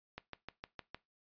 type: click train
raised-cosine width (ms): 0.3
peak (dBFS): -27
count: 6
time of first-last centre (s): 0.18-0.946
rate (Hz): 6.53
effects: noise-tail reverb RT60 0.2 s tail -19 dB re dry + resampled to 11025 Hz